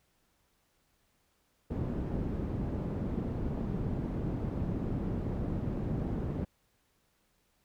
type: low-pass noise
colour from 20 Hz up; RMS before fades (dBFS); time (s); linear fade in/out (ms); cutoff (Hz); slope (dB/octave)
white; -34; 1.7-6.45; 10; 230; 12
effects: pink hiss -73 dBFS RMS until 7.64 s